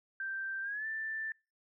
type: tone with pitch glide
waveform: sine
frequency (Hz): 1568 to 1770.2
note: G6 to A6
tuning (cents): 0 to +10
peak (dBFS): -35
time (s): 0.2-1.32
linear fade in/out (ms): 2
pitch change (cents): +210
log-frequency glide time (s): 0.62-0.86
effects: noise-tail reverb RT60 0.3 s tail -26 dB re dry